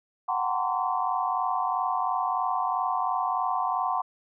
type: tone cluster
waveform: sine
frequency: 737 / 780 / 914 / 1038 / 1140 Hz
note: F#5 / G5 / A#5 / C6 / C#6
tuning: -7 / -9 / -34 / -14 / +48 cents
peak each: -29 / -34 / -32 / -29 / -32 dBFS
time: 0.28-4.02 s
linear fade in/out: 10 ms
effects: none